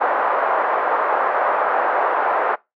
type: band-pass noise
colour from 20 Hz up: pink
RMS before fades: -19 dBFS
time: 0-2.56 s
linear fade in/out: 20 ms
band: 550 to 1400 Hz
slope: 24 dB/octave
effects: noise-tail reverb RT60 0.2 s tail -21 dB re dry